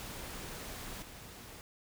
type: noise with level steps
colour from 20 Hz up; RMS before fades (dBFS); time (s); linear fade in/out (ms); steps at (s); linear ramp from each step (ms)
pink; -44 / -50; 0-1.61; 0; 1.02; 5
effects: none